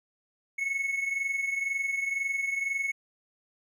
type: tone pair together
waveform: triangle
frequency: 2195 / 2217 Hz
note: C#7 / C#7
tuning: -18 / 0 cents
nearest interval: unison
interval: 18 cents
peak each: -27 / -33 dBFS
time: 0.58-2.92 s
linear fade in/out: 10 ms
effects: none